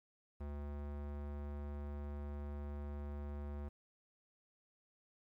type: tone with low-pass filter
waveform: square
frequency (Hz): 72.4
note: D2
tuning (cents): -24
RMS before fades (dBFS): -44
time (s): 0.4-3.69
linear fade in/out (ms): 10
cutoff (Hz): 1200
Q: 0.71
effects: 12-bit